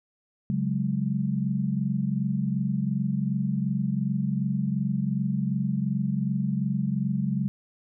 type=chord; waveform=sine; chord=C# suspended fourth; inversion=none; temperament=equal; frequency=138.59 / 185 / 207.7 Hz; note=C#3 / F#3 / G#3; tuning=0 / 0 / 0 cents; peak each=-28 dBFS; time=0.5-7.48 s; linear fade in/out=0 ms; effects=none